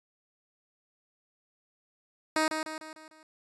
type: tone with echo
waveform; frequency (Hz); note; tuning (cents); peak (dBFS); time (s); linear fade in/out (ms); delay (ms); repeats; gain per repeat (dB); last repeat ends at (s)
10% pulse; 313.1; D#4; +11; -16; 2.36-2.48; 2; 150; 5; -6; 3.23
effects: resampled to 24000 Hz